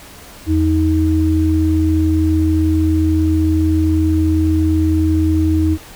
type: tone pair together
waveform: sine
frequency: 83.5 / 315.3 Hz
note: E2 / D#4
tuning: +23 / +23 cents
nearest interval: octave + major seventh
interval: 2300 cents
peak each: -14 dBFS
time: 0.46-5.78 s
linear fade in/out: 50 ms
effects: pink hiss -38 dBFS RMS until 5.95 s